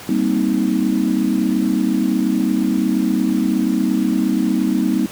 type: chord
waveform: sine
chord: C minor seventh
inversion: second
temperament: equal with one note detuned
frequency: 196 / 233.1 / 261.6 / 314.4 Hz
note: G3 / Bb3 / C4 / Eb4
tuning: 0 / 0 / 0 / +18 cents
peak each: -20 dBFS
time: 0.09-5.06 s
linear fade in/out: 2 ms
effects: pink hiss -35 dBFS RMS until 5.11 s + high-pass 100 Hz 12 dB/octave